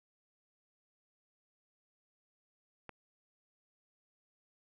click, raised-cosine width 0.5 ms, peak -30 dBFS, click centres 2.893 s, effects none

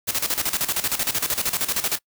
white noise with tremolo, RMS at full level -22 dBFS, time 0.07-1.99 s, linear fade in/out 20 ms, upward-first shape square, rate 13 Hz, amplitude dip 75%, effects noise-tail reverb RT60 0.1 s tail -25 dB re dry

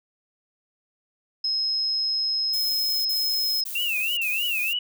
sine tone, 5140 Hz, E8, 45 cents flat, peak -22 dBFS, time 1.44-3.64 s, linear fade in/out 5 ms
violet noise bursts, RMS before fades -33 dBFS, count 4, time 2.53-4.733 s, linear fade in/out 5 ms, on 520 ms, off 41 ms
sine tone with vibrato, 2690 Hz, E7, 34 cents sharp, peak -23 dBFS, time 3.75-4.79 s, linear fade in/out 5 ms, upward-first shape triangle, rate 3.2 Hz, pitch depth 180 cents each way
effects none

